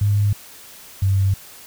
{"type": "tone pair in turn", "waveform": "sine", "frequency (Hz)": [102.4, 97.04], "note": ["G#2", "G2"], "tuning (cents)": [-24, -17], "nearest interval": "minor second", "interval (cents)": 93, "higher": "first", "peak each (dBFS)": -14, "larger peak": "neither", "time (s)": [[0.01, 0.33], [1.02, 1.34]], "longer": "neither", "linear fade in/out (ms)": 5, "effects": ["white hiss -42 dBFS RMS until 1.66 s"]}